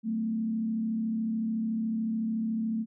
sine tone with frequency modulation, 222.4 Hz, A3, 19 cents sharp, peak -27 dBFS, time 0.03-2.86 s, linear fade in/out 50 ms, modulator 33.8 Hz, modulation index 0.44, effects none

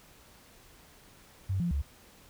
sine tone with pitch steps, 95.7 / 173.1 / 70.5 Hz, G2 / F3 / C#2, -41 / -15 / +30 cents, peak -27 dBFS, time 1.49-1.82 s, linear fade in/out 10 ms, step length 110 ms, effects pink hiss -57 dBFS RMS until 2.29 s

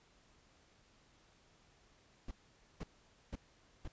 brown noise bursts, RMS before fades -42 dBFS, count 4, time 2.28-3.878 s, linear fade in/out 5 ms, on 32 ms, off 490 ms, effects pink hiss -68 dBFS RMS until 3.92 s + resampled to 16000 Hz

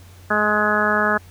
harmonic tone with a mistuned harmonic, 210.4 Hz, G#3, 23 cents sharp, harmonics 1 / 2 / 3 / 4 / 5 / 6 / 7 / 8, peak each -25 / -26 / -24 / -27 / -27 / -22 / -23 / -22 dBFS, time 0.3-1.18 s, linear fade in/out 10 ms, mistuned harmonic 1, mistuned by +16 cents, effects added 90 Hz sine -42 dBFS peak until 1.3 s + pink hiss -50 dBFS RMS until 1.3 s

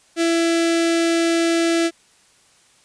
sawtooth tone with notch filter, 333.8 Hz, E4, 22 cents sharp, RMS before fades -18 dBFS, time 0.16-1.91 s, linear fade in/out 50 ms, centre 1000 Hz, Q 1.7, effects white hiss -55 dBFS RMS until 2.84 s + resampled to 22050 Hz

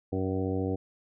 harmonic tone with a mistuned harmonic, 94.5 Hz, F#2, 37 cents sharp, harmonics 1 / 2 / 3 / 4 / 5 / 6 / 7 / 8, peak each -32 / -36 / -32 / -36 / -34 / -45 / -44 / -43 dBFS, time 0.12-0.76 s, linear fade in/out 10 ms, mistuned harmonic 6, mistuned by +28 cents, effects none

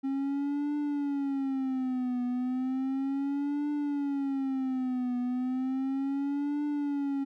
triangle tone with vibrato, 269 Hz, C4, 48 cents sharp, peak -26 dBFS, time 0.03-7.25 s, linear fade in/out 20 ms, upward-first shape triangle, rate 0.34 Hz, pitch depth 160 cents each way, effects none

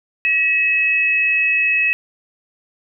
sine tone pair together, 1921.1 / 2577 Hz, B6 / E7, -48 / -40 cents, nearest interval perfect fourth, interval 508 cents, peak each -22 / -14 dBFS, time 0.25-1.93 s, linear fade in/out 0 ms, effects none

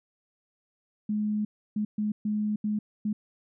sine tone bursts at uneven times, 211.1 Hz, G#3, 29 cents sharp, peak -25 dBFS, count 6, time 1.09-1.45 / 1.76-1.85 / 1.98-2.12 / 2.25-2.56 / 2.64-2.79 / 3.05-3.13 s, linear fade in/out 5 ms, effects none

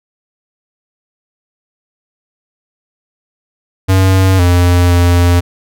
square tone with pitch steps, 94.8 / 88.3 / 87.5 Hz, F#2 / F2 / F2, +43 / +20 / +4 cents, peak -7 dBFS, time 3.88-5.41 s, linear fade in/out 20 ms, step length 510 ms, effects none

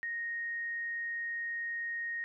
sine tone, 1864.7 Hz, A#6, in tune, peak -34 dBFS, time 0.03-2.24 s, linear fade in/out 0 ms, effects none

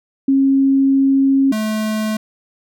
sine / square tone pair in turn, 271.4 / 216.2 Hz, C#4 / A3, -36 / -30 cents, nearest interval major third, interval 394 cents, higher first, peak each -10 / -18 dBFS, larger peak first, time 0.28-1.52 / 1.52-2.17 s, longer first, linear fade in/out 5 ms, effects none

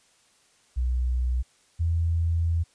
sine tone pair in turn, 62.1 / 83.4 Hz, B1 / E2, +10 / +21 cents, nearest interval perfect fourth, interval 511 cents, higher second, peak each -22 / -21 dBFS, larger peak second, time 0.76-1.43 / 1.79-2.64 s, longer second, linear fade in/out 20 ms, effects white hiss -62 dBFS RMS until 2.74 s + resampled to 22050 Hz

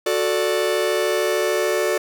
45% pulse chord, D major, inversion first, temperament just, 367.1 / 440.5 / 587.3 Hz, F#4 / A4 / D5, -14 / +2 / 0 cents, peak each -23 dBFS, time 0.06-1.98 s, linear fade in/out 5 ms, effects none

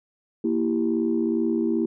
sine chord, E diminished, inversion second, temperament equal, 233.1 / 329.6 / 392 Hz, Bb3 / E4 / G4, 0 / 0 / 0 cents, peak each -24 / -23 / -27 dBFS, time 0.44-1.86 s, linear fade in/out 5 ms, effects tanh soft clip ceiling -12 dBFS

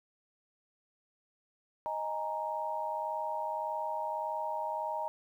sine chord, D# suspended fourth, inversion none, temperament equal, 622.3 / 830.6 / 932.3 Hz, D#5 / G#5 / A#5, 0 / 0 / 0 cents, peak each -38 / -39 / -35 dBFS, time 1.86-5.08 s, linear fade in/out 0 ms, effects 11-bit

